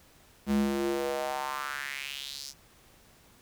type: tone with high-pass filter sweep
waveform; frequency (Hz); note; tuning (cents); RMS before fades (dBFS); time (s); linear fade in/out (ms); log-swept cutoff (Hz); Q
square; 69.3; C#2; 0; -32; 0.46-2.54; 50; 170 to 5700; 3.5
effects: pink hiss -59 dBFS RMS until 3.41 s